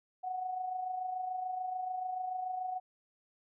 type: tone with amplitude modulation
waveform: sine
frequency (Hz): 740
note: F#5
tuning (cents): 0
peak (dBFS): -32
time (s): 0.23-2.8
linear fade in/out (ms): 20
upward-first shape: sine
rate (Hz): 26.9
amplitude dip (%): 50
effects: none